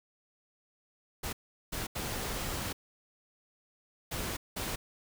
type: noise bursts at uneven times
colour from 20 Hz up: pink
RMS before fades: -36 dBFS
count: 5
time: 1.23-1.33 / 1.72-1.87 / 1.95-2.73 / 4.11-4.37 / 4.56-4.76 s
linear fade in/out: 10 ms
effects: none